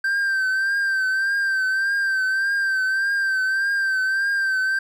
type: tone with vibrato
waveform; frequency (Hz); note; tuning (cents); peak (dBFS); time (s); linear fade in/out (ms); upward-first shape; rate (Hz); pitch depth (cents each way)
triangle; 1568; G6; 0; -17; 0.04-4.79; 5; triangle; 1.7; 54
effects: none